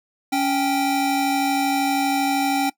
square tone pair together, 278.9 / 784 Hz, C#4 / G5, +11 / 0 cents, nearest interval octave + tritone, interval 1789 cents, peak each -22 dBFS, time 0.32-2.7 s, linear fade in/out 10 ms, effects noise-tail reverb RT60 0.1 s tail -20 dB re dry

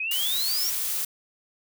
sine exponential sweep, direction up, 2475 to 5760 Hz, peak -26 dBFS, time 0-0.7 s, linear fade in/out 5 ms
blue noise, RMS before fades -28 dBFS, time 0.11-1.05 s, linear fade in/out 5 ms
effects none

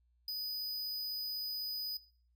square tone, 4978 Hz, D#8, in tune, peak -37 dBFS, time 0.28-1.97 s, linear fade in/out 2 ms, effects noise-tail reverb RT60 0.5 s tail -19 dB re dry + added 60 Hz sine -69 dBFS peak until 2.35 s

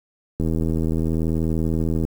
click train, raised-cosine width 3 ms, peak -11 dBFS, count 134, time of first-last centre 0.4-2.05 s, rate 80.6 Hz, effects 7-bit

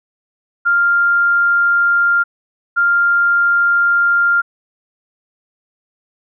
sine tone pair in turn, 1396.9 / 1396.9 Hz, F6 / F6, 0 / 0 cents, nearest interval unison, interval 0 cents, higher neither, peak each -10 / -10 dBFS, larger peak neither, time 0.65-2.24 / 2.76-4.42 s, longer second, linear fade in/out 20 ms, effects none

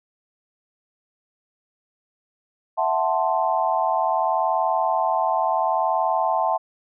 sine chord, F# half-diminished seventh, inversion third, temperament equal, 659.3 / 740 / 880 / 1046.5 Hz, E5 / F#5 / A5 / C6, 0 / 0 / 0 / 0 cents, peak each -24 / -24 / -23 / -26 dBFS, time 2.77-6.58 s, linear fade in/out 20 ms, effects none

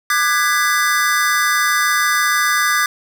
square chord, G# half-diminished seventh, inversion second, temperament just, 1196.1 / 1495.1 / 1661.2 / 1993.5 Hz, D6 / F#6 / G#6 / B6, +31 / +18 / 0 / +16 cents, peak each -19 / -23 / -19 / -22 dBFS, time 0.1-2.86 s, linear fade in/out 2 ms, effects none

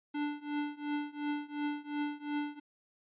square tone with tremolo, 293.7 Hz, D4, in tune, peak -31 dBFS, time 0.14-2.6 s, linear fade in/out 10 ms, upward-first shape triangle, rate 2.8 Hz, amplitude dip 95%, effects resampled to 8000 Hz

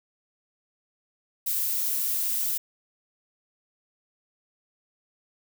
violet noise, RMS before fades -27 dBFS, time 1.46-2.58 s, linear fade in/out 10 ms, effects none

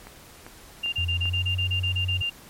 click train, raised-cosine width 0.5 ms, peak -25 dBFS, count 4, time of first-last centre 0.07-1.256 s, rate 2.53 Hz
sine tone bursts, 2794 Hz, F7, in tune, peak -24 dBFS, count 12, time 0.83-2.3 s, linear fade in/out 10 ms, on 95 ms, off 30 ms
sine tone with pitch glide, 86.4 to 92.07 Hz, F2 to F#2, -18 to -8 cents, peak -25 dBFS, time 0.98-2.22 s, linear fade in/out 5 ms, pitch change +110 cents, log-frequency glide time 1.13-1.47 s
effects pink hiss -48 dBFS RMS until 2.49 s + MP3 64 kbps

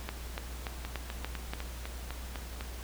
two click trains, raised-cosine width 0.3 ms, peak -22 / -19 dBFS, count 8 / 6, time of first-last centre 0.85-2.609 / 0.09-1.535 s, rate 3.98 / 3.46 Hz, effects added 60 Hz sine -40 dBFS peak until 2.83 s + pink hiss -47 dBFS RMS until 2.83 s

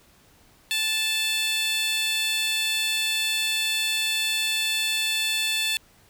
15% pulse tone with high-pass filter, 878 Hz, A5, 4 cents flat, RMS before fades -25 dBFS, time 0.71-5.77 s, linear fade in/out 0 ms, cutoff 3200 Hz, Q 1.6, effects pink hiss -57 dBFS RMS until 6.09 s

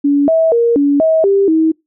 sine tone with pitch steps, 284.9 / 649 / 468.3 / 284.7 / 641 / 395.3 / 319.7 Hz, C#4 / E5 / A#4 / C#4 / E5 / G4 / D#4, +48 / -27 / +8 / +46 / -49 / +15 / +47 cents, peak -8 dBFS, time 0.04-1.72 s, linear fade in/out 10 ms, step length 240 ms, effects noise-tail reverb RT60 0.2 s tail -26 dB re dry

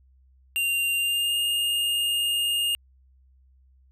square tone with pitch glide, 2782 to 2832 Hz, F7 to F7, -7 to +23 cents, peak -23 dBFS, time 0.56-2.75 s, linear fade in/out 0 ms, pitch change +30 cents, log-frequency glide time 0.96-1.36 s, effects added 65 Hz sine -55 dBFS peak until 3.91 s

